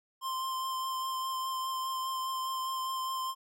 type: tone with vibrato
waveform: square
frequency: 1046.5 Hz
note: C6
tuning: in tune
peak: -33 dBFS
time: 0.21-3.35 s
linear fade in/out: 50 ms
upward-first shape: sine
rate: 4.9 Hz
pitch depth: 13 cents each way
effects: none